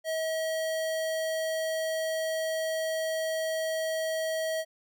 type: tone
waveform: square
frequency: 640 Hz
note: D#5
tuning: 49 cents sharp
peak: -29 dBFS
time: 0.04-4.65 s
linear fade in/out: 50 ms
effects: none